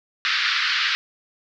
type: band-pass noise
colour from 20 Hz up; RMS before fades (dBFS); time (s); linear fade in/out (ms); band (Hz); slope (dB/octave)
pink; -22; 0.25-0.95; 0; 1300 to 4900; 48
effects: none